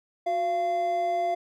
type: tone pair together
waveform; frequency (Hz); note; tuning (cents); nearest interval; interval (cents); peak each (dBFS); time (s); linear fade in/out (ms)
triangle; 364.5 / 688; F#4 / F5; -26 / -26; major seventh; 1100; -32 / -22; 0.26-1.35; 10
effects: none

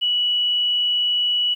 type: tone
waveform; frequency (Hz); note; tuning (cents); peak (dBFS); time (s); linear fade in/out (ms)
sine; 2941; F#7; -11; -17; 0.01-1.55; 20
effects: 9-bit

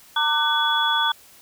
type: tone cluster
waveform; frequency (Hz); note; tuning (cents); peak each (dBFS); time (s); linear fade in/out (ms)
sine; 911 / 1184 / 1500 / 3391; A#5 / D6 / F#6 / G#7; -40 / +14 / +23 / +35; -23 / -26 / -24 / -22; 0.16-1.12; 5
effects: white hiss -50 dBFS RMS until 1.41 s

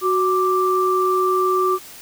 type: tone pair together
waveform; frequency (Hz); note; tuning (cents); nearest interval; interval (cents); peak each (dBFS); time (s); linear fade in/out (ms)
sine; 370.4 / 1176; F#4 / D6; +2 / +2; octave + minor sixth; 2000; -18; 0.01-1.79; 50
effects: white hiss -40 dBFS RMS until 2.01 s

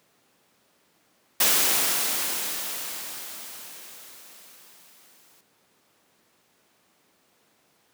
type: noise with exponential decay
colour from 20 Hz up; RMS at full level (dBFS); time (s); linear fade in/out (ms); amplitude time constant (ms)
white; -19; 1.4-5.41; 5; 870
effects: pink hiss -64 dBFS RMS until 7.93 s + high-pass 200 Hz 12 dB/octave

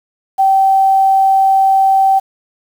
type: tone with quantisation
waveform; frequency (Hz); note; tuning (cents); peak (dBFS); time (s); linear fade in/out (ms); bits
sine; 774; G5; -22; -7; 0.38-2.2; 20; 6
effects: none

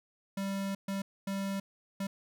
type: tone bursts at uneven times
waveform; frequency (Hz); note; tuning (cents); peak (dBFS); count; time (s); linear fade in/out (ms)
square; 196; G3; 0; -33; 4; 0.37-0.75 / 0.88-1.02 / 1.27-1.6 / 2-2.07; 5
effects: none

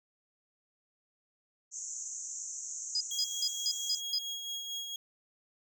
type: band-pass noise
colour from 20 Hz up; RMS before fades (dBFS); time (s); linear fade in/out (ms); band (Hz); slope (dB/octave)
white; -41; 1.71-4.02; 50; 6100 to 7300; 96
type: tone bursts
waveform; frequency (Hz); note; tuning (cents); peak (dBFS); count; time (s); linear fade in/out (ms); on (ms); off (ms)
sine; 4978; D#8; 0; -28; 6; 2.95-4.186; 2; 56; 180
type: tone with tremolo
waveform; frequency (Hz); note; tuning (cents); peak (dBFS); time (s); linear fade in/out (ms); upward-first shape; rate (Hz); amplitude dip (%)
30% pulse; 3297; G#7; -13; -32; 3.11-4.96; 2; sine; 4.4; 40
effects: none

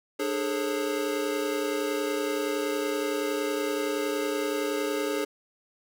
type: tone cluster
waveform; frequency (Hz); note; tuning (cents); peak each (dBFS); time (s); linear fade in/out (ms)
square; 297.6 / 415.6 / 446.3 / 541; D4 / G#4 / A4 / C#5; +23 / +1 / +25 / -42; -33 / -31 / -36 / -34; 0.19-5.25; 10
effects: none

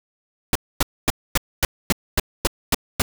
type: noise bursts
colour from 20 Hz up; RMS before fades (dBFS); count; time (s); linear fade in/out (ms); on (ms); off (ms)
pink; -17; 10; 0.53-3.02; 2; 24; 250
effects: none

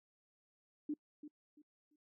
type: tone with echo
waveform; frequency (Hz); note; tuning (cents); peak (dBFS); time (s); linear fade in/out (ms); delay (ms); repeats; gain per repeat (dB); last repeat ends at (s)
sine; 298.1; D4; +26; -35; 0.89-0.94; 5; 340; 3; -12; 1.96
effects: noise-tail reverb RT60 0.1 s tail -26 dB re dry

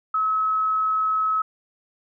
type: tone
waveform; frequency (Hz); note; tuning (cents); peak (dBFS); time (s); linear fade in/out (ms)
sine; 1287; E6; -42; -19; 0.14-1.42; 5
effects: none

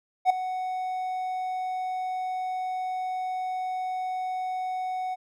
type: tone with ADSR envelope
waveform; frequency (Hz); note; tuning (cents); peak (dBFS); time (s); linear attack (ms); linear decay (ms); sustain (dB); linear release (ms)
triangle; 742; F#5; +5; -12; 0.25-5.16; 50; 6; -14; 28
effects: none

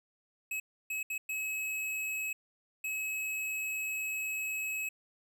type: tone bursts at uneven times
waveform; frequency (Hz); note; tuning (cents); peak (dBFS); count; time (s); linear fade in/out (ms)
square; 2568; E7; -46; -34; 5; 0.51-0.6 / 0.9-1.03 / 1.1-1.18 / 1.29-2.33 / 2.84-4.89; 5
effects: none

